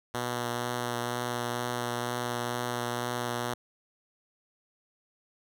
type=tone with vibrato; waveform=5% pulse; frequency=121.1 Hz; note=B2; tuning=34 cents flat; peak=-19 dBFS; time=0.14-3.54 s; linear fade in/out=5 ms; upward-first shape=triangle; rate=2.1 Hz; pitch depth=17 cents each way; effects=none